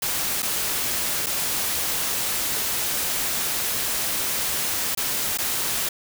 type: noise with dropouts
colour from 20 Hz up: white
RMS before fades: -25 dBFS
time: 0.02-5.89 s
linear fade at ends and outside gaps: 5 ms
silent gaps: 0.422-0.427 / 1.262-1.266 / 4.95-4.973 / 5.375-5.385 s
effects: none